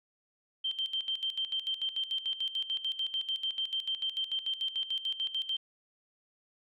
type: tone with tremolo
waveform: sine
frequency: 3136 Hz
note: G7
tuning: in tune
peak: -29 dBFS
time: 0.64-5.57 s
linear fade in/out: 10 ms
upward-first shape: square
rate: 6.8 Hz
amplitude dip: 75%
effects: none